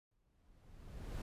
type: noise with exponential growth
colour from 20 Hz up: brown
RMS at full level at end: -40 dBFS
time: 0.11-1.22 s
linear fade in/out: 5 ms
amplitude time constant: 240 ms
effects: resampled to 32000 Hz